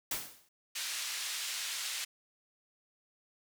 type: noise with exponential decay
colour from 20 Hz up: white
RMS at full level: -32 dBFS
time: 0.11-0.49 s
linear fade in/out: 5 ms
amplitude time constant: 82 ms
type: band-pass noise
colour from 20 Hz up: pink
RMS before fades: -38 dBFS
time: 0.75-2.05 s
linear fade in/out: 10 ms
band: 2500 to 9300 Hz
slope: 12 dB/octave
effects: none